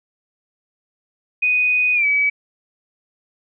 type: tone with pitch glide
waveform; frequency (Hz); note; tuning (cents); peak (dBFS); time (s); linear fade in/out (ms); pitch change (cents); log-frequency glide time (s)
sine; 2489 to 2282; D#7 to C#7; 0 to +50; -14; 1.42-2.3; 10; -150; 1.94-2.06
effects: none